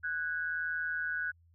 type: tone pair together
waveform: sine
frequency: 1480 / 1641.1 Hz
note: F#6 / G#6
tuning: 0 / -21 cents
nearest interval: major second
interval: 179 cents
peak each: -33 / -37 dBFS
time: 0.03-1.32 s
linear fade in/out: 20 ms
effects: added 84 Hz sine -61 dBFS peak until 1.54 s